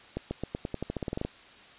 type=accelerating click train; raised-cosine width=2 ms; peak=-18 dBFS; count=15; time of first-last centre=0.17-1.25 s; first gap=140 ms; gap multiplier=0.9; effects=white hiss -52 dBFS RMS until 1.78 s + resampled to 8000 Hz